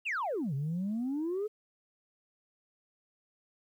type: exponential two-way sweep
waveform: sine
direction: down then up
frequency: 2934 to 132.1 to 437.7 Hz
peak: -29 dBFS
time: 0.05-1.48 s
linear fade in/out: 20 ms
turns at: 0.54 s
effects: tanh soft clip ceiling -28 dBFS + 11-bit